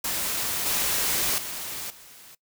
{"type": "noise with level steps", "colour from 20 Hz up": "white", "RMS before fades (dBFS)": [-28, -25, -34, -48], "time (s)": [0.04, 2.35], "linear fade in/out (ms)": 5, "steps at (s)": [0.66, 1.38, 1.9], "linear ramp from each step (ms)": 2, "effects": ["noise-tail reverb RT60 0.1 s tail -21 dB re dry"]}